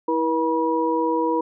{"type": "tone cluster", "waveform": "sine", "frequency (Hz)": [325, 481.8, 966], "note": ["E4", "B4", "B5"], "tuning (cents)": [-24, -43, -39], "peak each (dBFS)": -23, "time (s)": [0.08, 1.41], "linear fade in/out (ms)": 5, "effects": []}